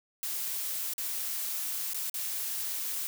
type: noise with dropouts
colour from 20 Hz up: blue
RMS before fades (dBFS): -34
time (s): 0.23-3.07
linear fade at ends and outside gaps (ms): 0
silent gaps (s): 0.936-0.981 / 1.934-1.945 / 2.097-2.142
effects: none